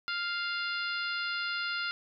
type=harmonic tone; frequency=698.5 Hz; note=F5; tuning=in tune; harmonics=2 / 3 / 4 / 5 / 6 / 7; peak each=-33 / -41 / -39 / -43 / -41 / -43 dBFS; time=0.08-1.91 s; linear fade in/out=0 ms; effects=none